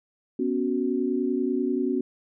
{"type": "chord", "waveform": "sine", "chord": "B suspended second", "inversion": "none", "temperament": "equal", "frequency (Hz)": [246.9, 277.2, 370], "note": ["B3", "C#4", "F#4"], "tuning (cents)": [0, 0, 0], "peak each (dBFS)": -27, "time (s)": [0.39, 2.01], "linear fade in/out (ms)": 5, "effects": []}